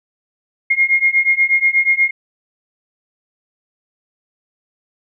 sine beating tone pair, 2135 / 2143.3 Hz, C7 / C7, +34 / +41 cents, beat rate 8.3 Hz, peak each -15 / -14 dBFS, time 0.7-2.11 s, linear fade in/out 10 ms, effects none

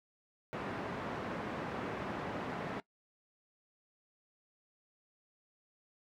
pink band-pass noise, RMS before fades -40 dBFS, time 0.53-2.8 s, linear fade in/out 0 ms, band 160 to 1600 Hz, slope 12 dB/octave, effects noise-tail reverb RT60 0.1 s tail -20 dB re dry

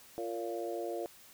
harmonic tone with a mistuned harmonic, 115.6 Hz, A#2, 14 cents flat, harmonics 3 / 4 / 5 / 6, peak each -39 / -40 / -41 / -42 dBFS, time 0.18-1.06 s, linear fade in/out 0 ms, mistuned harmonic 5, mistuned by -22 cents, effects white hiss -57 dBFS RMS until 1.33 s

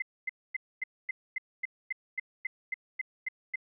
sine tone bursts, 2058 Hz, C7, 29 cents flat, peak -29 dBFS, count 14, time 0-3.558 s, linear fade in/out 5 ms, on 22 ms, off 250 ms, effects none

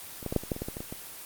clicks, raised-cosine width 2 ms, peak -28 / -18 / -17 / -10 / -26 / -14 / -23 / -18 / -20 / -23 / -23 / -23 dBFS, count 12, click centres 0.228 / 0.263 / 0.325 / 0.363 / 0.436 / 0.518 / 0.564 / 0.62 / 0.685 / 0.769 / 0.805 / 0.925 s, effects white hiss -43 dBFS RMS until 1.25 s + Opus 24 kbps

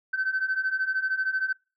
sine beating tone pair, 1526 / 1539 Hz, G6 / G6, -47 / -32 cents, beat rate 13 Hz, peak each -28 / -25 dBFS, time 0.13-1.53 s, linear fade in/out 10 ms, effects noise-tail reverb RT60 0.3 s tail -25 dB re dry + tanh soft clip ceiling -19 dBFS

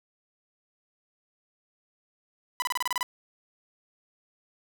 sawtooth tone bursts, 994 Hz, B5, 11 cents sharp, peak -22 dBFS, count 9, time 2.6-3.029 s, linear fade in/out 0 ms, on 21 ms, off 30 ms, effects none

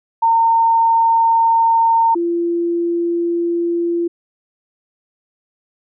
sine tone pair in turn, 913 / 342 Hz, A#5 / F4, -36 / -36 cents, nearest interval octave + perfect fourth, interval 1700 cents, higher first, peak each -10 / -15 dBFS, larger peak first, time 0.22-2.15 / 2.15-4.08 s, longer neither, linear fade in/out 10 ms, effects none

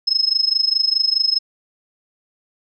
sine tone with amplitude modulation, 5170 Hz, E8, 34 cents flat, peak -11 dBFS, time 0.07-1.39 s, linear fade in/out 10 ms, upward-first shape sine, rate 24.8 Hz, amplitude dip 90%, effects none

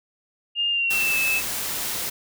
sine tone with pitch glide, 2818 to 2614 Hz, F7 to E7, +15 to -15 cents, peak -20 dBFS, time 0.55-1.42 s, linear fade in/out 50 ms, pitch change -130 cents, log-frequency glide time 0.7-1.18 s
white noise, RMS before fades -28 dBFS, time 0.9-2.1 s, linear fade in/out 10 ms
effects none

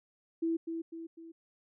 sine tone with echo, 329.6 Hz, E4, in tune, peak -28 dBFS, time 0.42-0.57 s, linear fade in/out 10 ms, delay 250 ms, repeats 3, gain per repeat -6 dB, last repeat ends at 1.32 s, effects none

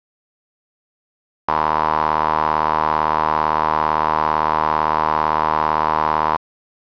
sawtooth tone with band-pass filter, 77.78 Hz, D#2, in tune, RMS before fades -18 dBFS, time 1.48-6.37 s, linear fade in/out 5 ms, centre 990 Hz, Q 5.5, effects resampled to 11025 Hz + 7-bit

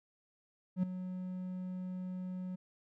triangle tone with ADSR envelope, 183.6 Hz, F#3, 13 cents flat, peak -24 dBFS, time 0.76-2.56 s, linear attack 71 ms, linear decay 6 ms, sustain -12 dB, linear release 12 ms, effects none

